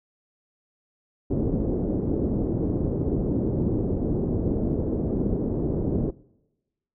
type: low-pass noise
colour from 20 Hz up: white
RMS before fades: -25 dBFS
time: 1.3-6.11 s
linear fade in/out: 10 ms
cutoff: 390 Hz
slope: 24 dB/octave
effects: noise-tail reverb RT60 1.0 s tail -23 dB re dry